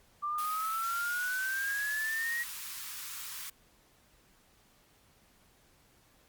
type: exponential sweep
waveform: sine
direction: up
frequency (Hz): 1174.7 to 1912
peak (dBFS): -31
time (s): 0.22-2.44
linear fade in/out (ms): 20
type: high-pass noise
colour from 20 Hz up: white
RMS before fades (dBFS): -42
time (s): 0.38-3.5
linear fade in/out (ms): 5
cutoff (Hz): 970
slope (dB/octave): 48
effects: pink hiss -65 dBFS RMS until 6.28 s + Opus 48 kbps